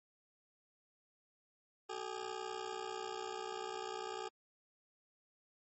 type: ring-modulated tone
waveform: 20% pulse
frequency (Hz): 407.2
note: G#4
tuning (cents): -34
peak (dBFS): -33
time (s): 1.89-4.29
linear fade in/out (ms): 10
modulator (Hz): 30.1
effects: MP3 32 kbps